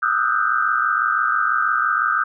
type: tone cluster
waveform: sine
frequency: 1217 / 1263 / 1339 / 1465 / 1564 Hz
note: D#6 / D#6 / E6 / F#6 / G6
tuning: -39 / +26 / +27 / -18 / -4 cents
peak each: -23 dBFS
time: 0.02-2.24 s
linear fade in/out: 10 ms
effects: none